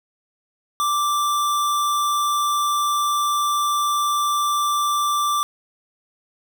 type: tone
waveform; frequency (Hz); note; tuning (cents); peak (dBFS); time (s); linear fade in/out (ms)
square; 1174.7; D6; 0; -19; 0.8-5.43; 0
effects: none